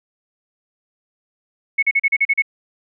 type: tone bursts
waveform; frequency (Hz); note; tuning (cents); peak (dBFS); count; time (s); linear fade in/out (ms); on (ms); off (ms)
sine; 2200; C#7; -14; -12; 8; 1.78-2.422; 10; 47; 38
effects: none